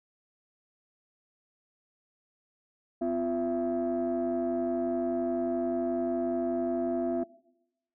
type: tone cluster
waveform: sine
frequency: 255 / 346.5 / 670 Hz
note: C4 / F4 / E5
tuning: -44 / -14 / +28 cents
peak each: -30 dBFS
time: 3.01-7.24 s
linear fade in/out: 10 ms
effects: noise-tail reverb RT60 0.9 s tail -21 dB re dry + tanh soft clip ceiling -22 dBFS